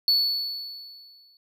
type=tone with exponential decay; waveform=triangle; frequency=4435 Hz; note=C#8; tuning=in tune; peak=-15 dBFS; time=0.08-1.37 s; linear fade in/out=1 ms; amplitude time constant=280 ms; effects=none